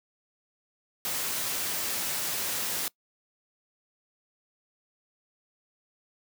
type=noise; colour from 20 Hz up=white; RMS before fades=-31 dBFS; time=1.05-2.88 s; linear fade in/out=0 ms; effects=noise-tail reverb RT60 0.1 s tail -23 dB re dry + high-pass 100 Hz 12 dB/octave